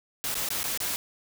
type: noise with dropouts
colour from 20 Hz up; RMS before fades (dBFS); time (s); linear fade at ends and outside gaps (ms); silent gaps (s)
white; -30; 0.24-0.96; 0; 0.343-0.353 / 0.488-0.504 / 0.631-0.641 / 0.775-0.803
effects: none